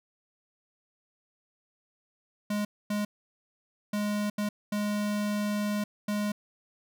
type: tone bursts at uneven times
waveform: square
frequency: 207.7 Hz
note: G#3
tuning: in tune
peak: -28 dBFS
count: 6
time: 2.5-2.65 / 2.9-3.05 / 3.93-4.3 / 4.38-4.49 / 4.72-5.84 / 6.08-6.32 s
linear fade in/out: 5 ms
effects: none